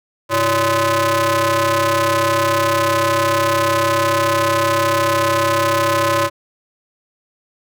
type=ring-modulated tone; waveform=sawtooth; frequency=233.1 Hz; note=A#3; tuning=in tune; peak=-7 dBFS; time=0.29-6.3 s; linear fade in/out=50 ms; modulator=799 Hz; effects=none